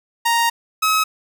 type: tone pair in turn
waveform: sawtooth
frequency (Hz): 932.3 / 1279.9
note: A#5 / D#6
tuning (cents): 0 / +49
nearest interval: perfect fourth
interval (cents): 549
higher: second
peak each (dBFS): -11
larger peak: neither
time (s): 0.25-0.5 / 0.82-1.04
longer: first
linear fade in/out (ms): 10
effects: none